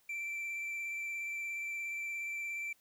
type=tone with vibrato; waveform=triangle; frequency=2341 Hz; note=D7; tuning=6 cents flat; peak=-35 dBFS; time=0.09-2.73 s; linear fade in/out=5 ms; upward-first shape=square; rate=17 Hz; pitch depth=10 cents each way; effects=white hiss -70 dBFS RMS until 2.8 s